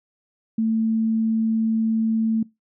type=tone; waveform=sine; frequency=222.9 Hz; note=A3; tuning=23 cents sharp; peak=-18 dBFS; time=0.58-2.43 s; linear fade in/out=5 ms; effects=noise-tail reverb RT60 0.2 s tail -22 dB re dry